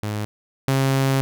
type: tone pair in turn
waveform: sawtooth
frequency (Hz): 105.4 / 134.89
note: G#2 / C#3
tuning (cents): +26 / -47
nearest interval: major third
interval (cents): 427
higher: second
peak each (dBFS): -20 / -13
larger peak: second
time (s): 0.03-0.25 / 0.68-1.21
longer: second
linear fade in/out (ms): 0
effects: none